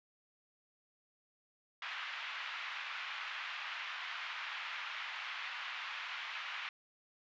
white band-pass noise, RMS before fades -43 dBFS, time 1.82-6.69 s, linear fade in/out 2 ms, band 990 to 3000 Hz, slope 24 dB/octave, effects resampled to 16000 Hz

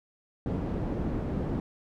white low-pass noise, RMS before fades -31 dBFS, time 0.46-1.6 s, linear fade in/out 2 ms, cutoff 290 Hz, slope 12 dB/octave, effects none

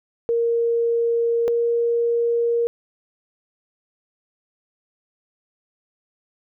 sine tone pair in turn, 466.2 / 469.2 Hz, A#4 / A#4, 0 / +11 cents, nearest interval unison, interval 11 cents, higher second, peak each -17 dBFS, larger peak neither, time 0.29-1.48 / 1.48-2.67 s, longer neither, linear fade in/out 0 ms, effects none

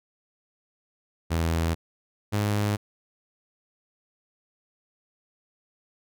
sawtooth tone pair in turn, 82.41 / 103.83 Hz, E2 / G#2, 0 / 0 cents, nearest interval major third, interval 400 cents, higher second, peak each -19 dBFS, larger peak neither, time 1.3-1.75 / 2.32-2.77 s, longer neither, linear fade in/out 20 ms, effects none

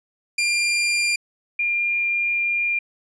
sawtooth / sine tone pair in turn, 2393 / 2401 Hz, D7 / D7, +32 / +38 cents, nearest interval unison, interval 6 cents, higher second, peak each -15 / -19 dBFS, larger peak first, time 0.38-1.16 / 1.59-2.79 s, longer second, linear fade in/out 5 ms, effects resampled to 22050 Hz

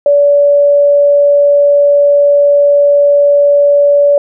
sine tone, 574 Hz, D5, 40 cents flat, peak -4 dBFS, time 0.06-4.18 s, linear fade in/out 2 ms, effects none

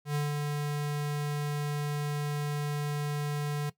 square tone with ADSR envelope, 146.83 Hz, D3, in tune, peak -27 dBFS, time 0.05-3.7 s, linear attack 100 ms, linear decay 170 ms, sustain -3 dB, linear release 9 ms, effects noise-tail reverb RT60 0.1 s tail -17 dB re dry

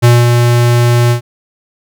square tone with ADSR envelope, 120 Hz, B2, 49 cents flat, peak -3 dBFS, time 0.02-1.21 s, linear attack 23 ms, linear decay 210 ms, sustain -4 dB, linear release 100 ms, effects none

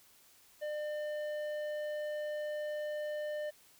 triangle tone with tanh clipping, 600 Hz, D5, 37 cents sharp, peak -37 dBFS, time 0.61-3.51 s, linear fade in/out 20 ms, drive 14 dB, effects white hiss -63 dBFS RMS until 3.79 s

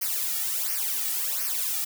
blue noise with flanger, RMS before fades -28 dBFS, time 0.01-1.85 s, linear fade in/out 10 ms, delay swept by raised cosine 0.26 to 1.96 ms, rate 1.4 Hz, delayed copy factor -1, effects none

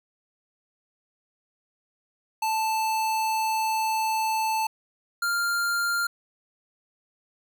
square tone pair in turn, 880 / 1396.9 Hz, A5 / F6, 0 / 0 cents, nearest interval minor sixth, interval 800 cents, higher second, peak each -24 dBFS, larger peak neither, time 2.42-4.67 / 5.22-6.07 s, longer first, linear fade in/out 5 ms, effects none

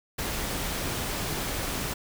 pink noise, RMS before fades -31 dBFS, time 0.18-1.94 s, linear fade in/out 10 ms, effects none

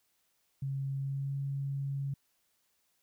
sine tone with pitch glide, 136.6 to 138.51 Hz, C#3 to C#3, -25 to -1 cents, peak -32 dBFS, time 0.62-2.14 s, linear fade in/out 5 ms, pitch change +24 cents, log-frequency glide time 0.97-1.34 s, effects white hiss -75 dBFS RMS until 3.02 s

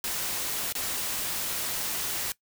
white noise with dropouts, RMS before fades -31 dBFS, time 0.04-2.32 s, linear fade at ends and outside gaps 1 ms, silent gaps 0.725-0.752 s, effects noise-tail reverb RT60 0.1 s tail -20 dB re dry

